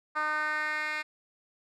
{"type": "tone with band-pass filter sweep", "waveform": "10% pulse", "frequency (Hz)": 305, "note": "D#4", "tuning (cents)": -34, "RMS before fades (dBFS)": -31, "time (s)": [0.15, 1.03], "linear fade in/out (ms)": 20, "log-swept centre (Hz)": [1300, 2400], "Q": 2.7, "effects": []}